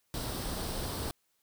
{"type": "noise with comb filter", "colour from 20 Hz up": "pink", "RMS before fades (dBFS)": -36, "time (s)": [0.14, 1.11], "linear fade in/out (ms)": 0, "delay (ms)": 0.22, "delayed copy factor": 0.5, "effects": ["white hiss -75 dBFS RMS until 1.42 s"]}